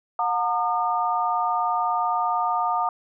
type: tone cluster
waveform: sine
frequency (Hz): 722 / 913 / 1214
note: F#5 / A#5 / D#6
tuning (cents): -43 / -36 / -43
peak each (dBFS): -25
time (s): 0.19-2.89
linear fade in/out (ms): 2
effects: none